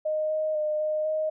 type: tone with pitch steps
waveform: sine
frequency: 618 / 622 / 609 / 615 / 623 Hz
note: D#5 / D#5 / D#5 / D#5 / D#5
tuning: -12 / -1 / -37 / -20 / +2 cents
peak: -24 dBFS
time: 0.05-1.3 s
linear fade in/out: 10 ms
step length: 250 ms
effects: none